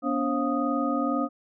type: tone cluster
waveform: sine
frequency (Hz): 244.2 / 286 / 536 / 702 / 1244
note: B3 / D4 / C5 / F5 / D#6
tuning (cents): -19 / -46 / +42 / +9 / -1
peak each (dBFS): -29 / -27 / -32 / -33 / -30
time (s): 0.02-1.29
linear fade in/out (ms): 50
effects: none